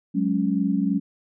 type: chord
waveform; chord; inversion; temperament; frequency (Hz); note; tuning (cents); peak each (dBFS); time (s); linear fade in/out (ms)
sine; F# suspended second; none; just; 185 / 208.1 / 277.5; F#3 / G#3 / C#4; 0 / +4 / +2; -24; 0.14-1; 20
effects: none